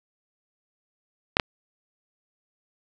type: clicks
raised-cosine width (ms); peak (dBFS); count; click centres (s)
0.3; -3; 2; 1.369 / 1.398
effects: none